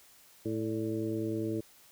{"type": "harmonic tone with a mistuned harmonic", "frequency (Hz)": 110, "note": "A2", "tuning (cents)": 0, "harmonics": [1, 2, 3, 4, 5], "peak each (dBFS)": [-38, -39, -33, -38, -44], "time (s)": [0.45, 1.61], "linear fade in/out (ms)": 10, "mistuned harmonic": 5, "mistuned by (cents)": 78, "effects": ["white hiss -59 dBFS RMS until 1.91 s"]}